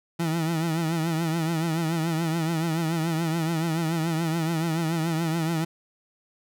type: tone with vibrato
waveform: 30% pulse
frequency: 163.5 Hz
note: E3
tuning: 14 cents flat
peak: -21 dBFS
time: 0.19-5.65 s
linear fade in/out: 10 ms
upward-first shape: triangle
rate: 7 Hz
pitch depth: 89 cents each way
effects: none